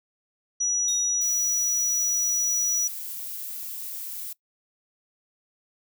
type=tone; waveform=sine; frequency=5850 Hz; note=F#8; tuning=21 cents flat; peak=-22 dBFS; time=0.6-2.88 s; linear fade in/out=10 ms
type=tone with exponential decay; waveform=45% pulse; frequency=3729 Hz; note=A#7; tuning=in tune; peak=-28 dBFS; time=0.88-1.39 s; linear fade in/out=2 ms; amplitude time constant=110 ms
type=noise; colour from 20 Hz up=violet; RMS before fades=-35 dBFS; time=1.21-4.33 s; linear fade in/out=5 ms
effects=noise-tail reverb RT60 0.1 s tail -21 dB re dry